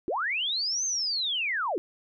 sine linear two-way sweep, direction up then down, 293.7 to 6380 to 293.7 Hz, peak -26 dBFS, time 0.08-1.78 s, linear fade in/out 0 ms, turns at 0.85 s, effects none

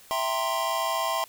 square chord, C dominant seventh, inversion first, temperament equal, 659.3 / 784 / 932.3 / 1046.5 Hz, E5 / G5 / Bb5 / C6, 0 / 0 / 0 / 0 cents, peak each -31 / -34 / -34 / -29 dBFS, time 0.11-1.24 s, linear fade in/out 0 ms, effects white hiss -52 dBFS RMS until 1.28 s

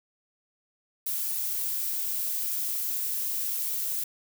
violet noise with high-pass filter sweep, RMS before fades -30 dBFS, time 1.06-4.04 s, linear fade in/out 5 ms, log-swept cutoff 270 to 440 Hz, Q 7.6, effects none

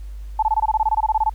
sine tone bursts, 870 Hz, A5, 20 cents flat, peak -14 dBFS, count 16, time 0.39-1.296 s, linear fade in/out 5 ms, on 36 ms, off 22 ms, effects added 50 Hz sine -30 dBFS peak until 1.34 s + pink hiss -56 dBFS RMS until 1.34 s

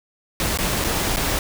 pink noise with dropouts, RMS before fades -22 dBFS, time 0.4-1.39 s, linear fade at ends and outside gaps 1 ms, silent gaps 0.574-0.587 / 0.841-0.845 / 1.162-1.169 s, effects none

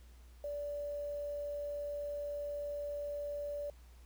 sine tone with quantisation, 580 Hz, D5, 22 cents flat, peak -37 dBFS, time 0.44-3.7 s, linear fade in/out 2 ms, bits 10, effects added 60 Hz sine -54 dBFS peak until 4.05 s + pink hiss -67 dBFS RMS until 4.05 s

